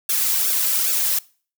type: noise with flanger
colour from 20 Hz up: blue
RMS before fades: -20 dBFS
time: 0.09-1.19 s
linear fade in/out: 5 ms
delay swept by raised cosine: 0.98 to 2.78 ms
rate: 2.5 Hz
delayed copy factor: -0.85
effects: noise-tail reverb RT60 0.4 s tail -22 dB re dry